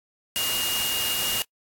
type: tone in noise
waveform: sine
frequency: 2845 Hz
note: F7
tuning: 31 cents sharp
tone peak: -27 dBFS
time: 0.36-1.42 s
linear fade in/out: 0 ms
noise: white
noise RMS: -27 dBFS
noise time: 0.36-1.42 s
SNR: -3 dB
effects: noise-tail reverb RT60 0.1 s tail -26 dB re dry + AAC 64 kbps